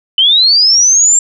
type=linear sweep; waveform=sine; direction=up; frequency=2992 to 7459 Hz; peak=-5 dBFS; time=0.18-1.19 s; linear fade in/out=2 ms; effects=none